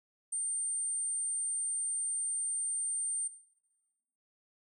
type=tone; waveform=sine; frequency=8870 Hz; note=C#9; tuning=in tune; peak=-29 dBFS; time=0.32-3.28 s; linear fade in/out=10 ms; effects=noise-tail reverb RT60 1.0 s tail -19 dB re dry + tanh soft clip ceiling -31 dBFS